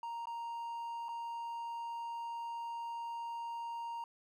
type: tone with dropouts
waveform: triangle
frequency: 932.3 Hz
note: A#5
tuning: in tune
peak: -37 dBFS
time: 0.03-4.04 s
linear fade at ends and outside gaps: 2 ms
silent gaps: 0.256-0.27 / 1.085-1.089 s
effects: none